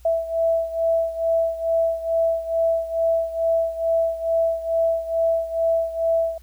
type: beating tone pair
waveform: sine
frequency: 659.3 / 661.6 Hz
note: E5 / E5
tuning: 0 / +6 cents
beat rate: 2.3 Hz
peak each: -20 / -24 dBFS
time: 0.05-6.38 s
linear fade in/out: 5 ms
effects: added 60 Hz sine -45 dBFS peak until 6.42 s + white hiss -58 dBFS RMS until 6.42 s